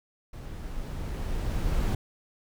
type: noise with level ramp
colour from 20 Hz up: brown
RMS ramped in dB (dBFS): -39 to -25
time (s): 0.33-1.95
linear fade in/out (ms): 5
effects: none